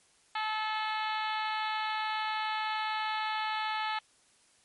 harmonic tone, 433.2 Hz, A4, 27 cents flat, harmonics 2 / 3 / 4 / 5 / 6 / 7 / 8 / 9 / 10, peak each -33 / -37 / -39 / -41 / -43 / -44 / -45 / -46 / -47 dBFS, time 0.35-3.99 s, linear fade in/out 5 ms, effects white hiss -65 dBFS RMS until 4.64 s + MP3 48 kbps

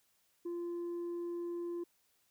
sine tone, 345.4 Hz, F4, 19 cents flat, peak -34 dBFS, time 0.45-1.84 s, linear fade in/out 10 ms, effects tanh soft clip ceiling -36 dBFS + white hiss -74 dBFS RMS until 2.3 s

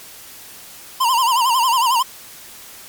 square tone with vibrato, 983 Hz, B5, 8 cents flat, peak -14 dBFS, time 1-2.03 s, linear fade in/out 10 ms, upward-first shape sine, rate 11 Hz, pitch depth 130 cents each way, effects white hiss -39 dBFS RMS until 2.88 s + MP3 96 kbps

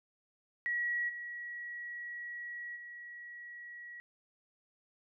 sine tone with level steps, 1919 Hz, A#6, 50 cents sharp, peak -31 / -40 / -45 dBFS, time 0.66-4 s, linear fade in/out 0 ms, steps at 1.08 / 2.75 s, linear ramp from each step 20 ms, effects none

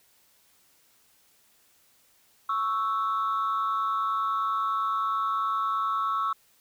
sine tone pair together, 1108.7 / 1318.5 Hz, C#6 / E6, 0 / 0 cents, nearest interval minor third, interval 300 cents, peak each -26 dBFS, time 2.49-6.33 s, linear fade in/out 5 ms, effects tanh soft clip ceiling -20 dBFS + white hiss -63 dBFS RMS until 6.6 s

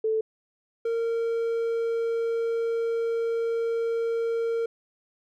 sine / triangle tone pair in turn, 440 / 460.2 Hz, A4 / A#4, 0 / -22 cents, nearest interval minor second, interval 78 cents, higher second, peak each -22 dBFS, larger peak neither, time 0.04-0.21 / 0.85-4.66 s, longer second, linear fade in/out 5 ms, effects none

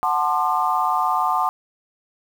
sine chord, D dominant seventh, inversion first, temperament equal with one note detuned, 740 / 880 / 1046.5 / 1203.5 Hz, F#5 / A5 / C6 / D6, 0 / 0 / 0 / +42 cents, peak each -23 dBFS, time 0.03-1.49 s, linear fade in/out 0 ms, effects 7-bit

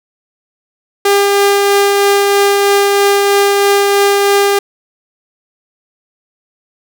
sawtooth tone with tremolo, 401.4 Hz, G4, 41 cents sharp, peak -3 dBFS, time 1.05-4.59 s, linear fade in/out 5 ms, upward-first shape triangle, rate 3.1 Hz, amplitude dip 25%, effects none

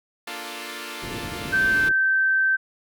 5% pulse chord, Bb major seventh, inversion none, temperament equal, 233.1 / 293.7 / 349.2 / 440 Hz, Bb3 / D4 / F4 / A4, 0 / 0 / 0 / 0 cents, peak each -28 / -27 / -25 / -27 dBFS, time 0.27-1.89 s, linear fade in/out 5 ms
white low-pass noise, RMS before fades -35 dBFS, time 1.02-1.92 s, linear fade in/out 10 ms, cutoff 400 Hz, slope 24 dB/octave
sine tone, 1552 Hz, G6, 18 cents flat, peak -17 dBFS, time 1.52-2.57 s, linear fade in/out 20 ms
effects none

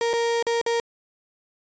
35% pulse tone with dropouts, 466.2 Hz, A#4, in tune, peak -19 dBFS, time 0.01-0.8 s, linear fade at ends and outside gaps 1 ms, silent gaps 0.132-0.136 / 0.426-0.467 / 0.614-0.663 s, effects resampled to 16000 Hz

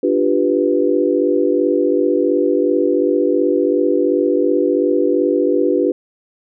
sine chord, G dominant seventh, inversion second, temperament equal, 293.7 / 349.2 / 392 / 493.9 Hz, D4 / F4 / G4 / B4, 0 / 0 / 0 / 0 cents, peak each -18 dBFS, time 0.03-5.92 s, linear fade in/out 5 ms, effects none

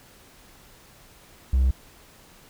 triangle tone, 64.9 Hz, C2, 13 cents flat, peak -14 dBFS, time 1.53-1.71 s, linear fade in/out 5 ms, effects tanh soft clip ceiling -11 dBFS + pink hiss -52 dBFS RMS until 2.49 s

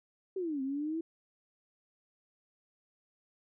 sine exponential two-way sweep, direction down then up, 392.1 to 261.6 to 333.8 Hz, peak -32 dBFS, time 0.36-1.01 s, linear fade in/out 5 ms, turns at 0.62 s, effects none

